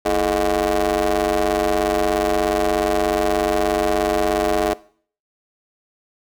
25% pulse ring-modulated tone, 96.8 Hz, G2, 21 cents flat, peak -10 dBFS, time 0.05-4.74 s, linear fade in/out 10 ms, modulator 521 Hz, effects noise-tail reverb RT60 0.5 s tail -20 dB re dry

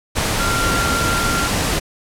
sine tone in noise, 1383 Hz, F6, 17 cents flat, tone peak -20 dBFS, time 0.39-1.48 s, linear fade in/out 20 ms, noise pink, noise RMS -19 dBFS, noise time 0.15-1.8 s, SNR -4 dB, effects low-pass 11000 Hz 12 dB/octave

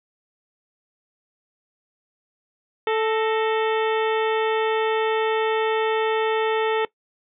harmonic tone with a mistuned harmonic, 440 Hz, A4, in tune, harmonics 1 / 2 / 3 / 4 / 5 / 6 / 7 / 8, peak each -20 / -26 / -30 / -32 / -34 / -36 / -37 / -38 dBFS, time 2.87-6.85 s, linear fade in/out 2 ms, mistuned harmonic 4, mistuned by +86 cents, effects noise-tail reverb RT60 0.1 s tail -20 dB re dry

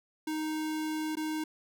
square tone with dropouts, 311.1 Hz, D#4, in tune, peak -32 dBFS, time 0.27-1.44 s, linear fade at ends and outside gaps 5 ms, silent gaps 1.155-1.169 s, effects none

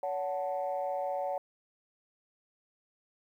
sine chord, F# minor, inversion second, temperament equal with one note detuned, 565.4 / 740 / 880 Hz, C#5 / F#5 / A5, +34 / 0 / 0 cents, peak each -33 / -34 / -39 dBFS, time 0.03-1.38 s, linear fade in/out 2 ms, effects tanh soft clip ceiling -23 dBFS + 11-bit

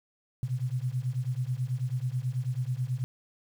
sine beating tone pair, 121.9 / 131.1 Hz, B2 / C3, -22 / +4 cents, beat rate 9.2 Hz, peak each -31 dBFS, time 0.43-3.04 s, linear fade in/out 0 ms, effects 9-bit

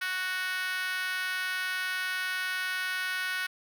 5% pulse tone with high-pass filter, 370 Hz, F#4, in tune, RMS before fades -32 dBFS, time 0.01-3.47 s, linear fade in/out 10 ms, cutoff 1500 Hz, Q 4, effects none

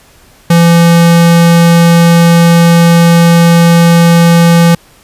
square tone, 169.3 Hz, E3, 46 cents sharp, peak -3 dBFS, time 0.5-4.75 s, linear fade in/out 5 ms, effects pink hiss -42 dBFS RMS until 5.03 s + resampled to 32000 Hz

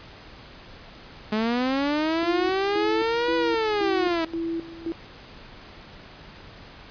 sawtooth linear two-way sweep, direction up then down, 210.4 to 493.9 to 321.3 Hz, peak -18 dBFS, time 1.32-4.25 s, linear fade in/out 5 ms, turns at 3.35 s
sine tone with tremolo, 331.9 Hz, E4, 12 cents sharp, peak -25 dBFS, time 2.23-4.92 s, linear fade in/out 0 ms, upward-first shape square, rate 1.9 Hz, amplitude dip 80%
effects pink hiss -45 dBFS RMS until 6.9 s + resampled to 11025 Hz

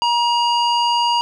square tone with low-pass filter, 950 Hz, A#5, 33 cents sharp, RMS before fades -17 dBFS, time 0.02-1.21 s, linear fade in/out 0 ms, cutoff 4300 Hz, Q 2.1, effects none

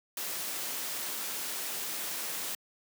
white noise, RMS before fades -36 dBFS, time 0.17-2.55 s, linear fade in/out 2 ms, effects high-pass 200 Hz 12 dB/octave

